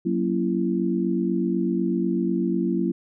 sine chord, F# dominant seventh, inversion none, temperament equal with one note detuned, 185 / 233.1 / 277.2 / 337.3 Hz, F#3 / A#3 / C#4 / E4, 0 / 0 / 0 / +40 cents, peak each -25 / -27 / -29 / -25 dBFS, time 0.05-2.92 s, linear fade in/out 10 ms, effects none

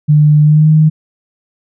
sine tone with pitch glide, 150 to 155.47 Hz, D3 to D#3, +37 to -1 cents, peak -4 dBFS, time 0.08-0.9 s, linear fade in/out 20 ms, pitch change +62 cents, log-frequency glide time 0.43-0.69 s, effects none

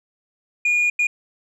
sine tone bursts at uneven times, 2436 Hz, D#7, 37 cents flat, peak -13 dBFS, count 2, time 0.65-0.9 / 0.99-1.07 s, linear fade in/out 5 ms, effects tanh soft clip ceiling -15 dBFS

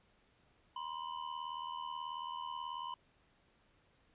square ring-modulated tone, 1000 Hz, B5, 21 cents sharp, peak -38 dBFS, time 0.76-2.94 s, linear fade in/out 0 ms, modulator 39.2 Hz, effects pink hiss -71 dBFS RMS until 4.14 s + resampled to 8000 Hz

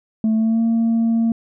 sine tone with pitch glide, 220 to 228.5 Hz, A3 to A#3, 0 to -34 cents, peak -12 dBFS, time 0.24-1.32 s, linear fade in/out 2 ms, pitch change +66 cents, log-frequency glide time 0.35-0.62 s, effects tanh soft clip ceiling -13 dBFS

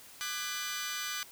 15% pulse chord, G# half-diminished seventh, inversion second, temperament just, 1196.1 / 1495.1 / 1661.2 / 1993.5 Hz, D6 / F#6 / G#6 / B6, +31 / +18 / 0 / +16 cents, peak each -34 / -33 / -37 / -36 dBFS, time 0.21-1.23 s, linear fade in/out 0 ms, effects white hiss -53 dBFS RMS until 1.31 s

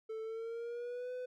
triangle tone with pitch glide, 441.7 to 501.6 Hz, A4 to B4, +7 to +27 cents, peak -37 dBFS, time 0.09-1.26 s, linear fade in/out 10 ms, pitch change +220 cents, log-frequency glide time 0.22-1.12 s, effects none

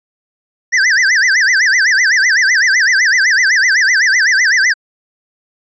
square tone with vibrato, 1769 Hz, A6, 9 cents sharp, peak -9 dBFS, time 0.72-4.74 s, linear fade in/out 20 ms, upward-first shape sine, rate 7.9 Hz, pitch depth 250 cents each way, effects resampled to 16000 Hz

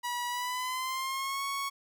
sawtooth tone with pitch glide, 970 to 1107.8 Hz, B5 to C#6, -31 to -1 cents, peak -28 dBFS, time 0.03-1.7 s, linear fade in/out 20 ms, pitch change +230 cents, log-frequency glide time 0.28-1.44 s, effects none

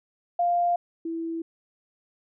sine tone pair in turn, 698.5 / 329.6 Hz, F5 / E4, 0 / 0 cents, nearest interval octave + minor second, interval 1300 cents, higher first, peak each -20 / -28 dBFS, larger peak first, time 0.39-0.76 / 1.05-1.42 s, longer neither, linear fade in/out 5 ms, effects none

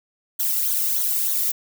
violet noise with flanger, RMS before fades -22 dBFS, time 0.39-1.52 s, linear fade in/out 10 ms, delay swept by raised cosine 0.38 to 1.25 ms, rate 3.3 Hz, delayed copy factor -0.65, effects none

